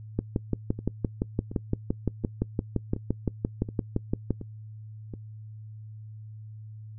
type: two click trains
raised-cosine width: 3 ms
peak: -12 / -23 dBFS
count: 25 / 7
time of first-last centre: 0.19-4.307 / 0.79-5.138 s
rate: 5.83 / 1.38 Hz
effects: noise-tail reverb RT60 0.1 s tail -22 dB re dry + added 108 Hz sine -40 dBFS peak until 6.98 s